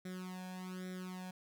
sawtooth tone with flanger, 184.1 Hz, F#3, 8 cents flat, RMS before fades -45 dBFS, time 0.05-1.31 s, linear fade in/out 5 ms, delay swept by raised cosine 0.53 to 1.22 ms, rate 1.2 Hz, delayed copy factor +0.9, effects none

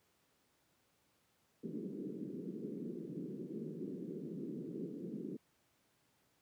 pink band-pass noise, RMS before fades -44 dBFS, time 1.63-5.37 s, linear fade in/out 10 ms, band 160 to 420 Hz, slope 48 dB/octave, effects pink hiss -75 dBFS RMS until 6.41 s + high-pass 100 Hz 12 dB/octave

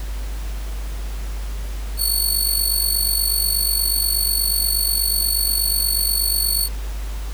10% pulse tone with amplitude modulation, 4435 Hz, C#8, in tune, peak -8 dBFS, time 1.97-6.69 s, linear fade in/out 50 ms, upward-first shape sine, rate 48.3 Hz, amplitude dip 65%, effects added 50 Hz sine -24 dBFS peak until 7.33 s + pink hiss -39 dBFS RMS until 7.33 s

